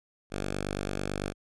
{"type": "tone", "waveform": "5% pulse", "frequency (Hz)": 49, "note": "G1", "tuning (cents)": 0, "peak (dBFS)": -20, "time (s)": [0.3, 1.34], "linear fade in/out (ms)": 50, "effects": ["resampled to 24000 Hz"]}